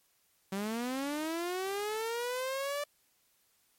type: linear sweep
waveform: sawtooth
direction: up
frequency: 189.6 to 587.3 Hz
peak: -29 dBFS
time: 0.52-2.84 s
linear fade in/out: 5 ms
effects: white hiss -71 dBFS RMS until 3.78 s + MP3 64 kbps